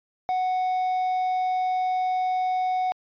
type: tone with quantisation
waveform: triangle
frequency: 740 Hz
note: F#5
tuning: in tune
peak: -20 dBFS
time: 0.29-2.92 s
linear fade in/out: 0 ms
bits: 8
effects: resampled to 11025 Hz